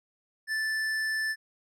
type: tone with hard clipping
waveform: triangle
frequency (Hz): 1757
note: A6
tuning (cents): -3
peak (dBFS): -29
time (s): 0.47-1.36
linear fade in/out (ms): 50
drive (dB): 14
effects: none